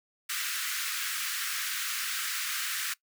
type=high-pass noise; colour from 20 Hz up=pink; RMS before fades=-33 dBFS; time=0.29-2.94 s; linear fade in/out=10 ms; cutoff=1300 Hz; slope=48 dB/octave; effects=noise-tail reverb RT60 0.1 s tail -20 dB re dry